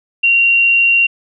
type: tone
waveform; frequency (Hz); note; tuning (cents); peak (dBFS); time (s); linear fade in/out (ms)
sine; 2757; F7; -23; -8; 0.23-1.07; 10
effects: none